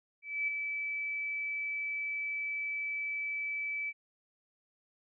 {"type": "tone with ADSR envelope", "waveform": "sine", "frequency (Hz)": 2306, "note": "D7", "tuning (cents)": -32, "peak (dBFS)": -28, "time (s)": [0.22, 3.93], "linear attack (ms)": 260, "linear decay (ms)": 4, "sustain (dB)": -5, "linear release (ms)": 43, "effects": []}